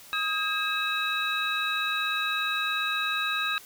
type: tone cluster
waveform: sine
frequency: 1257 / 1620 / 2588 / 3840 Hz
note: D#6 / G#6 / E7 / B7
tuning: +17 / -43 / -32 / -49 cents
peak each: -31 dBFS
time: 0.13-3.58 s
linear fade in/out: 0 ms
effects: white hiss -49 dBFS RMS until 3.65 s